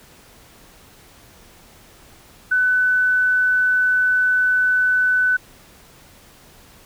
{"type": "tone", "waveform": "sine", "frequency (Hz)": 1500, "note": "F#6", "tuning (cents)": 23, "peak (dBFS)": -14, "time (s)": [2.51, 5.37], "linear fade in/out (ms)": 10, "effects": ["pink hiss -48 dBFS RMS until 6.85 s"]}